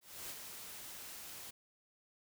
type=noise with ADSR envelope; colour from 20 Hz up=white; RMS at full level=-44 dBFS; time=0.01-1.51 s; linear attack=290 ms; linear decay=34 ms; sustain=-5 dB; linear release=12 ms; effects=none